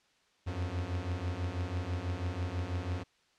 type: beating tone pair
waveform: 45% pulse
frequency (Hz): 85.4 / 91.5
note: F2 / F#2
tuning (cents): -38 / -19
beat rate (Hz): 6.1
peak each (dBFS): -37 / -35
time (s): 0.46-3.04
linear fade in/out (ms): 20
effects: white hiss -69 dBFS RMS until 3.38 s + low-pass 5000 Hz 12 dB/octave